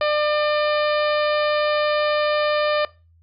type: harmonic tone with a mistuned harmonic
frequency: 599 Hz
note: D5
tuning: 34 cents sharp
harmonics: 1 / 2 / 3 / 4 / 5 / 6 / 7 / 8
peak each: -19 / -25 / -29 / -31 / -33 / -35 / -36 / -37 dBFS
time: 0.01-2.85 s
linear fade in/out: 2 ms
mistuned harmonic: 6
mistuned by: +23 cents
effects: noise-tail reverb RT60 0.3 s tail -20 dB re dry + added 83 Hz sine -52 dBFS peak until 3.22 s